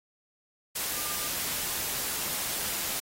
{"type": "tone in noise", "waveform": "sine", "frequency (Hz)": 1200, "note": "D6", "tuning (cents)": 37, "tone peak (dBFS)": -40, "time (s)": [0.95, 1.28], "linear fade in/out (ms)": 10, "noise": "white", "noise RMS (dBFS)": -32, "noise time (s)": [0.75, 3], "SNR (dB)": -11, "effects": ["AAC 48 kbps"]}